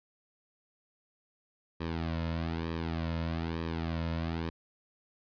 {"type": "tone with flanger", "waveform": "sawtooth", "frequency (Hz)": 82.41, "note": "E2", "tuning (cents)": 0, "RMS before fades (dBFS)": -34, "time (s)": [1.8, 4.5], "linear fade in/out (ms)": 10, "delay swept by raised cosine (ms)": [1.4, 2.6], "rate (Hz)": 1.1, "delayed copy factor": -0.75, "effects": ["resampled to 11025 Hz"]}